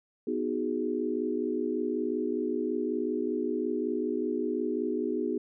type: chord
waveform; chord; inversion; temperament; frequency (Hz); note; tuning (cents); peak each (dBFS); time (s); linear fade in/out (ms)
sine; G# minor seventh; first; equal with one note detuned; 247.8 / 311.1 / 370 / 415.3; B3 / D#4 / F#4 / G#4; +6 / 0 / 0 / 0; -33; 0.27-5.38; 5
effects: none